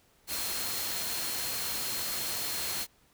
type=tone in noise; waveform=sine; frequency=4228 Hz; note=C8; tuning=17 cents sharp; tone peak=-40 dBFS; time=0.27-2.87 s; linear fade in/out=50 ms; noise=white; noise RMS=-34 dBFS; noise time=0.27-2.87 s; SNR=-9 dB; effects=pink hiss -65 dBFS RMS until 3.13 s